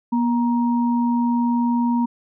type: tone pair together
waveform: sine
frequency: 240.2 / 940.5 Hz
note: B3 / A#5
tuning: -48 / +15 cents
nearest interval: 2 octaves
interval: 2363 cents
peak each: -17 / -25 dBFS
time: 0.12-2.06 s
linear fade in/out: 10 ms
effects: none